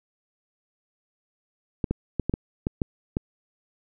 clicks, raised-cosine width 3 ms, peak -11 dBFS, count 8, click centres 1.842 / 1.91 / 2.197 / 2.296 / 2.339 / 2.669 / 2.818 / 3.169 s, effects none

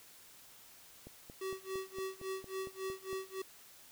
click train, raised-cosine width 2 ms, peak -36 dBFS, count 10, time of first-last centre 1.07-3.129 s, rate 4.37 Hz
square tone with tremolo, 381.4 Hz, G4, 47 cents flat, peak -37 dBFS, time 1.41-3.42 s, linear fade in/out 5 ms, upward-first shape sine, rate 3.6 Hz, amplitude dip 95%
effects white hiss -58 dBFS RMS until 3.91 s

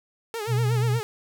sawtooth tone with vibrato, 437.3 Hz, A4, 11 cents flat, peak -25 dBFS, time 0.34-1.03 s, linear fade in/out 0 ms, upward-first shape sine, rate 8.3 Hz, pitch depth 110 cents each way
sine tone, 123.47 Hz, B2, in tune, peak -20 dBFS, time 0.47-1.01 s, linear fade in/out 50 ms
effects none

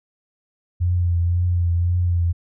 sine tone with vibrato, 87.31 Hz, F2, in tune, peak -16 dBFS, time 0.8-2.33 s, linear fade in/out 20 ms, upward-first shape triangle, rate 1.9 Hz, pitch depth 39 cents each way, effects none

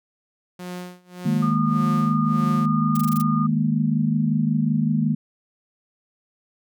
sawtooth tone with tremolo, 179.5 Hz, F3, 48 cents sharp, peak -26 dBFS, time 0.59-2.66 s, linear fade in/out 5 ms, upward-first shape sine, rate 1.7 Hz, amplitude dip 95%
sine chord, D# suspended fourth, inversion none, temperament equal, 155.56 / 207.7 / 233.1 Hz, D#3 / G#3 / A#3, 0 / 0 / 0 cents, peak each -22 / -23 / -22 dBFS, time 1.25-5.15 s, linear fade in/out 10 ms
sine tone, 1219 Hz, D#6, 36 cents flat, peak -25 dBFS, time 1.42-3.47 s, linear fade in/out 10 ms
blue noise bursts, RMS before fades -32 dBFS, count 7, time 2.95-3.217 s, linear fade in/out 5 ms, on 21 ms, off 20 ms
effects none

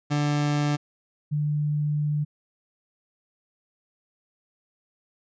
30% pulse / sine tone pair in turn, 146.83 / 148.71 Hz, D3 / D3, 0 / +22 cents, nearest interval unison, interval 22 cents, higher second, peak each -19 / -22 dBFS, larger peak first, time 0.1-0.77 / 1.31-2.25 s, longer second, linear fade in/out 20 ms, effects resampled to 16000 Hz

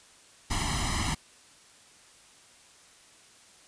pink noise with comb filter, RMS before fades -29 dBFS, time 0.5-1.15 s, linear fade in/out 10 ms, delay 0.99 ms, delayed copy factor +0.95, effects white hiss -56 dBFS RMS until 3.67 s + resampled to 22050 Hz

